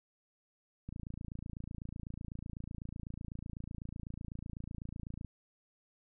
click train, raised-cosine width 5 ms, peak -30 dBFS, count 123, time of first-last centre 0.89-5.247 s, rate 28 Hz, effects none

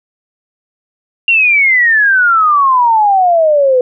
sine exponential sweep, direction down, 2794 to 493.9 Hz, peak -6 dBFS, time 1.28-3.81 s, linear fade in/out 2 ms, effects none

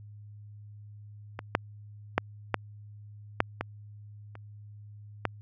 clicks, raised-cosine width 0.5 ms, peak -20 / -7 / -7 / -9 / -6 / -15 / -30 / -11 dBFS, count 8, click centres 1.391 / 1.551 / 2.18 / 2.543 / 3.404 / 3.61 / 4.354 / 5.253 s, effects added 104 Hz sine -45 dBFS peak until 5.41 s

